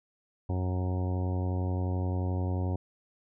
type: harmonic tone with a mistuned harmonic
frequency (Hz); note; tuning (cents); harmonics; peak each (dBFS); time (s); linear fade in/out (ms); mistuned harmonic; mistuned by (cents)
91.4; F#2; -21; 1 / 2 / 3 / 4 / 5 / 6 / 7 / 8 / 9 / 10; -28 / -38 / -38 / -41 / -46 / -44 / -50 / -45 / -50 / -48; 0.49-2.76; 5; 10; +31
effects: none